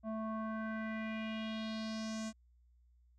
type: tone with low-pass filter sweep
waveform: square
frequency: 220 Hz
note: A3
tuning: in tune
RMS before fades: -40 dBFS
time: 0.03-2.33 s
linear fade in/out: 50 ms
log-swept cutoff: 840 to 7300 Hz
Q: 3.1
effects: added 60 Hz sine -64 dBFS peak until 3.18 s